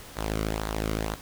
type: tone with flanger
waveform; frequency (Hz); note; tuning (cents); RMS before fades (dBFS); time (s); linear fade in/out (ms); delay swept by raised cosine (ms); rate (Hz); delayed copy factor
sawtooth; 53.7; A1; -41; -30; 0.16-1.16; 20; 0.36 to 1.19; 2; -0.65
effects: pink hiss -45 dBFS RMS until 1.21 s